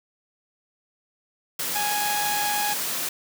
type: high-pass noise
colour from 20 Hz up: white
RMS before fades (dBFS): -28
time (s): 1.59-3.09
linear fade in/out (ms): 5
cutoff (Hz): 130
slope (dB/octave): 96
type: harmonic tone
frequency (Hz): 830.6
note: G#5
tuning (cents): 0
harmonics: 1 / 2 / 3 / 4 / 5 / 6 / 7 / 8 / 9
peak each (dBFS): -26 / -32 / -36 / -38 / -40 / -42 / -43 / -44 / -45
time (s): 1.75-2.74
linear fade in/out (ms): 10
effects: none

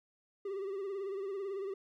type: tone with vibrato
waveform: triangle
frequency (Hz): 392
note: G4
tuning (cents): 0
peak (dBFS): -34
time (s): 0.45-1.74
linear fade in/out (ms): 5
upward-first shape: sine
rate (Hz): 18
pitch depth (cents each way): 64
effects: none

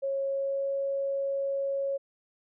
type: tone with pitch glide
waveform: sine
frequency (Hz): 547 to 551.1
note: C#5 to C#5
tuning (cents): -23 to -10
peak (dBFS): -27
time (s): 0.02-1.98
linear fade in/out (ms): 20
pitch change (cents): +13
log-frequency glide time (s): 0.24-0.71
effects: none

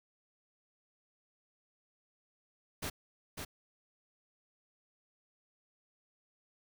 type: noise with echo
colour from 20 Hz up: pink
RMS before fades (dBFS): -38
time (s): 2.82-2.9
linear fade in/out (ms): 10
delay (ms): 550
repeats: 1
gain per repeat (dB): -4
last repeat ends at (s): 3.45
effects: none

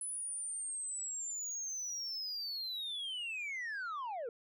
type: linear sweep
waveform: sine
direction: down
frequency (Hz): 10090 to 440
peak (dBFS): -35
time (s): 0.01-4.29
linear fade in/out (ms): 2
effects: tanh soft clip ceiling -37 dBFS

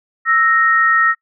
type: tone pair together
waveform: sine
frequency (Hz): 1318 / 1864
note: E6 / A#6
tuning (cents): -1 / -1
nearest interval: tritone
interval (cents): 600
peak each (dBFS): -13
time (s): 0.25-1.15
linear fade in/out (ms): 50
effects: noise-tail reverb RT60 0.1 s tail -24 dB re dry

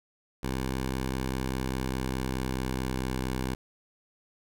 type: tone with pitch glide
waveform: 10% pulse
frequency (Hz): 65.1 to 64.35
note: C2 to C2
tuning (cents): -8 to -28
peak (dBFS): -21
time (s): 0.43-3.55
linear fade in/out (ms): 5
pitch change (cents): -20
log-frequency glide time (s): 1.29-3.06
effects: none

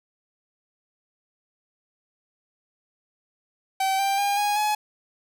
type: tone with pitch steps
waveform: 45% pulse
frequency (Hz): 770 / 788 / 806.4 / 825.3 / 844.6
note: G5 / G5 / G5 / G#5 / G#5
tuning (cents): -31 / +9 / +49 / -11 / +29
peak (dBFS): -21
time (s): 3.8-4.75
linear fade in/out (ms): 5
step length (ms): 190
effects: none

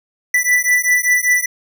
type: beating tone pair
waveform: square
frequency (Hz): 1975.5 / 1980.6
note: B6 / B6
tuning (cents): 0 / +4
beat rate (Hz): 5.1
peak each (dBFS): -16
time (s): 0.34-1.46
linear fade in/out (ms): 5
effects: none

